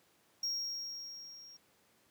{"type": "tone with level ramp", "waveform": "triangle", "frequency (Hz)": 5588, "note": "F8", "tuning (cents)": 0, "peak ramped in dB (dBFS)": [-31, -51], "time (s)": [0.43, 1.57], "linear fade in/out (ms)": 5, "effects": ["pink hiss -69 dBFS RMS until 2.1 s", "high-pass 150 Hz 12 dB/octave"]}